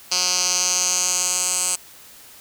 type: tone with band-pass filter sweep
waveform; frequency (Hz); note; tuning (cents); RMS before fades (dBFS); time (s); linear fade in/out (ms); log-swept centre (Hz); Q
10% pulse; 181.4; F#3; -34; -21; 0.11-1.76; 10; 5300 to 8000; 4
effects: white hiss -45 dBFS RMS until 2.4 s